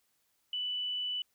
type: tone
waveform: sine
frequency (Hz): 2978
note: F#7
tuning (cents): +11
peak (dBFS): -32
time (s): 0.53-1.22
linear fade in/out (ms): 2
effects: white hiss -75 dBFS RMS until 1.34 s